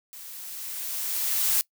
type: noise with level ramp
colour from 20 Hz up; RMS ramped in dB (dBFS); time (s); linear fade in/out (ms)
blue; -43 to -22; 0.13-1.61; 0
effects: noise-tail reverb RT60 0.1 s tail -22 dB re dry